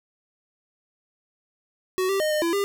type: tone with pitch steps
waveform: square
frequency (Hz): 372.5 / 391 / 615 / 608 / 336.7 / 400.4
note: F#4 / G4 / D#5 / D#5 / E4 / G4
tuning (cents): +12 / -4 / -20 / -40 / +37 / +37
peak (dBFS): -22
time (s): 1.98-2.64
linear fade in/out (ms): 0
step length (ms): 110
effects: none